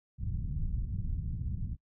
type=low-pass noise; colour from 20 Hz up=pink; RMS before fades=-34 dBFS; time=0.18-1.77 s; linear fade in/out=50 ms; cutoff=160 Hz; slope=24 dB/octave; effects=noise-tail reverb RT60 0.1 s tail -24 dB re dry